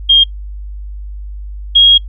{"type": "tone pair in turn", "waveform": "sine", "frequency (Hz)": [3223, 3276], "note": ["G7", "G#7"], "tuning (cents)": [47, -24], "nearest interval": "unison", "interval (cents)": 29, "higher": "second", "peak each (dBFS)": -3, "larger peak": "neither", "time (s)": [[0.09, 0.24], [1.75, 1.98]], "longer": "second", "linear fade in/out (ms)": 10, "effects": ["noise-tail reverb RT60 0.1 s tail -24 dB re dry", "added 50 Hz sine -23 dBFS peak until 2.08 s"]}